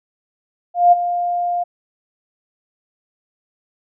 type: tone with ADSR envelope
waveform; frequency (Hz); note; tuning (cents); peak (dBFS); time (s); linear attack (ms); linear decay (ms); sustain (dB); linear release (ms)
sine; 703; F5; +11; -5; 0.74-1.64; 180; 22; -12; 14
effects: none